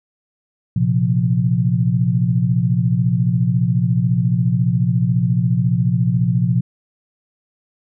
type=chord; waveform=sine; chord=Bb suspended second; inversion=none; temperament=equal; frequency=116.54 / 130.81 / 174.61 Hz; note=Bb2 / C3 / F3; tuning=0 / 0 / 0 cents; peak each=-18 dBFS; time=0.76-6.61 s; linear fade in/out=5 ms; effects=none